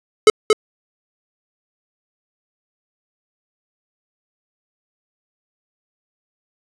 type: tone with echo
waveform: square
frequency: 429.6 Hz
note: A4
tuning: 41 cents flat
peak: -5 dBFS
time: 0.27-0.3 s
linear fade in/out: 2 ms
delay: 230 ms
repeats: 1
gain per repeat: -5 dB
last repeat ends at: 0.53 s
effects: resampled to 22050 Hz + 7-bit